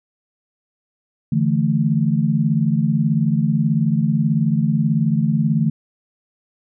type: chord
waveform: sine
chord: D suspended second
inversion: none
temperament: just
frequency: 146.83 / 165.19 / 220.2 Hz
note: D3 / E3 / A3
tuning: 0 / +4 / +2 cents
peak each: -19 dBFS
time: 1.32-5.7 s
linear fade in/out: 5 ms
effects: none